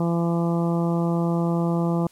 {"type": "harmonic tone", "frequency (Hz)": 169.4, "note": "E3", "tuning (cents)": 48, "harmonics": [1, 2, 3, 4, 5, 6, 7], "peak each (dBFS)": [-21, -27, -31, -33, -35, -37, -38], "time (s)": [0, 2.07], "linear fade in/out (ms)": 2, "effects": ["white hiss -56 dBFS RMS until 2.11 s", "low-pass 12000 Hz 12 dB/octave"]}